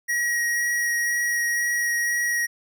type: tone with vibrato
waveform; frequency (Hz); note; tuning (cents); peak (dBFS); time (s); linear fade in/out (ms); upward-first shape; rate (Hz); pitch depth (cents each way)
square; 1900; A#6; +33; -22; 0.08-2.47; 20; sine; 2; 8
effects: none